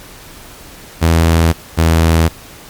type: tone pair in turn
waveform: sawtooth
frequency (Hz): 82.41 / 81.79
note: E2 / E2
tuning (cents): 0 / -13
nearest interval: unison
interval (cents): 13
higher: first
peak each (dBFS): -4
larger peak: neither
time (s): 1.01-1.53 / 1.77-2.29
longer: neither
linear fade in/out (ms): 20
effects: pink hiss -36 dBFS RMS until 2.69 s + MP3 96 kbps